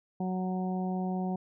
harmonic tone, 185 Hz, F#3, in tune, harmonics 1 / 2 / 3 / 4 / 5, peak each -30 / -39 / -45 / -38 / -47 dBFS, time 0.2-1.36 s, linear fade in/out 5 ms, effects none

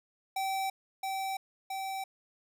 square tone with echo, 772 Hz, G5, 27 cents flat, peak -31 dBFS, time 0.36-0.7 s, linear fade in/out 5 ms, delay 670 ms, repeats 2, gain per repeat -2 dB, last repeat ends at 2.04 s, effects none

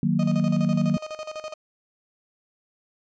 sine chord, D# minor, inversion none, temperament equal, 155.56 / 185 / 233.1 Hz, D#3 / F#3 / A#3, 0 / 0 / 0 cents, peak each -24 / -23 / -24 dBFS, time 0.03-0.97 s, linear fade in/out 2 ms
35% pulse tone with tremolo, 620 Hz, D#5, 6 cents flat, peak -29 dBFS, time 0.19-1.54 s, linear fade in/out 5 ms, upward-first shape square, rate 12 Hz, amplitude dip 75%
effects resampled to 16000 Hz

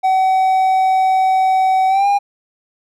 triangle tone with pitch glide, 757 to 806.7 Hz, F#5 to G5, +39 to +49 cents, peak -9 dBFS, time 0.03-2.19 s, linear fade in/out 20 ms, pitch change +110 cents, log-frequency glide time 1.88-2.07 s, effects none

